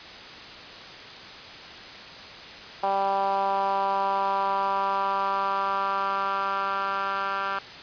10% pulse tone with band-pass filter sweep, 196 Hz, G3, in tune, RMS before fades -26 dBFS, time 2.83-7.59 s, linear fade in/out 5 ms, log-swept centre 800 to 1500 Hz, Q 2.9, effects white hiss -41 dBFS RMS until 7.82 s + resampled to 11025 Hz

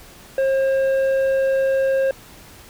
sine tone with tanh clipping, 536 Hz, C5, 42 cents sharp, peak -17 dBFS, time 0.38-2.11 s, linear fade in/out 2 ms, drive 7 dB, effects pink hiss -44 dBFS RMS until 2.69 s

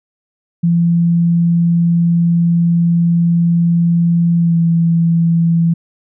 sine tone with pitch glide, 170 to 167.18 Hz, F3 to E3, -46 to +25 cents, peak -9 dBFS, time 0.63-5.74 s, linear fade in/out 10 ms, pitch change -29 cents, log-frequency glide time 4.37-4.57 s, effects none

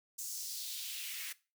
white noise with high-pass filter sweep, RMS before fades -42 dBFS, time 0.18-1.33 s, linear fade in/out 10 ms, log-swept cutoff 6900 to 1900 Hz, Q 2.2, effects noise-tail reverb RT60 0.3 s tail -19 dB re dry

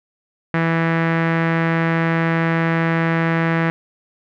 sawtooth tone with low-pass filter, 164.81 Hz, E3, in tune, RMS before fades -18 dBFS, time 0.54-3.7 s, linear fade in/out 0 ms, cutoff 1900 Hz, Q 2.9, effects none

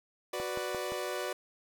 sawtooth chord, B minor, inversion second, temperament equal, 370 / 493.9 / 587.3 Hz, F#4 / B4 / D5, 0 / 0 / 0 cents, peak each -34 / -35 / -34 dBFS, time 0.33-1.33 s, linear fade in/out 5 ms
click train, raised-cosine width 1 ms, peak -24 dBFS, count 4, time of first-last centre 0.4-0.921 s, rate 5.76 Hz
effects none

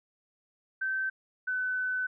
sine tone pair in turn, 1546 / 1508.1 Hz, G6 / F#6, -24 / +33 cents, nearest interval unison, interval 43 cents, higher first, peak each -28 dBFS, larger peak neither, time 0.81-1.1 / 1.47-2.07 s, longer second, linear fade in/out 10 ms, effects none

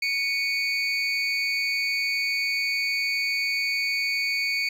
triangle tone cluster, 2227 / 2454 / 4530 Hz, C#7 / D#7 / C#8, +7 / -25 / +37 cents, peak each -24 / -29 / -28 dBFS, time 0.02-4.69 s, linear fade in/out 5 ms, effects none

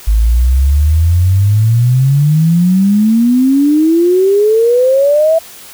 sine exponential sweep, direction up, 51.91 to 662 Hz, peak -6 dBFS, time 0.07-5.39 s, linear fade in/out 10 ms, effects white hiss -34 dBFS RMS until 5.73 s

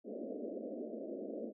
pink band-pass noise, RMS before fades -43 dBFS, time 0.04-1.53 s, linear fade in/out 50 ms, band 210 to 640 Hz, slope 96 dB/octave, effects none

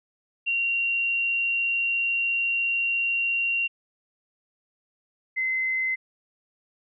sine tone pair in turn, 2757 / 2056 Hz, F7 / C7, -23 / -31 cents, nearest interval perfect fourth, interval 508 cents, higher first, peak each -22 / -23 dBFS, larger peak first, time 0.46-3.68 / 5.36-5.96 s, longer first, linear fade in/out 20 ms, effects none

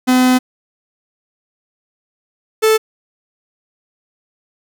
45% pulse tone pair in turn, 253.9 / 438.4 Hz, B3 / A4, +48 / -6 cents, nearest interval major sixth, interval 946 cents, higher second, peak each -9 dBFS, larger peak neither, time 0.07-0.39 / 2.62-2.78 s, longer first, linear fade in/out 20 ms, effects none

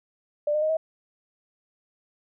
sine tone with pitch steps, 592 / 607.2 / 622.9 / 638.9 Hz, D5 / D#5 / D#5 / D#5, +14 / -42 / +2 / +46 cents, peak -21 dBFS, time 0.47-0.77 s, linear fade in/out 5 ms, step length 75 ms, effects none

